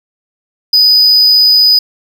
triangle tone, 4978 Hz, D#8, in tune, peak -3 dBFS, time 0.73-1.79 s, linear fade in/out 5 ms, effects none

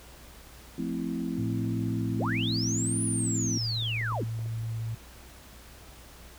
sine chord, F major seventh, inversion none, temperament equal, 174.61 / 220 / 261.6 / 329.6 Hz, F3 / A3 / C4 / E4, 0 / 0 / 0 / 0 cents, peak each -35 / -35 / -33 / -36 dBFS, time 0.78-3.58 s, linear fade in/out 5 ms
sine tone, 113.1 Hz, A2, 48 cents sharp, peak -30 dBFS, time 1.38-4.95 s, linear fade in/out 5 ms
sine linear two-way sweep, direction up then down, 152.6 to 9956 to 152.6 Hz, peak -30 dBFS, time 2.18-4.24 s, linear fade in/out 2 ms, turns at 3.03 s
clicks, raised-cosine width 2 ms, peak -34 dBFS, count 5, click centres 3.824 / 4.013 / 4.122 / 4.391 / 4.46 s
effects added 60 Hz sine -51 dBFS peak until 6.38 s + pink hiss -51 dBFS RMS until 6.38 s

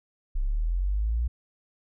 sine linear sweep, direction up, 31.1 to 60.9 Hz, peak -23 dBFS, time 0.35-1.28 s, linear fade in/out 10 ms, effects none

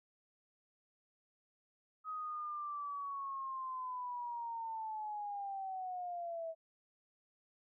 sine linear sweep, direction down, 1266 to 645 Hz, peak -39 dBFS, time 2.04-6.55 s, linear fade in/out 50 ms, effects none

